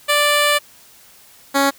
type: tone pair in turn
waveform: 10% pulse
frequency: 587.3 / 277.2 Hz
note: D5 / C#4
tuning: 0 / 0 cents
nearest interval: octave + minor second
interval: 1300 cents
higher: first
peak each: -5 dBFS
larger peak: neither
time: 0.08-0.59 / 1.54-1.71 s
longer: first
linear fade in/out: 20 ms
effects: white hiss -47 dBFS RMS until 1.78 s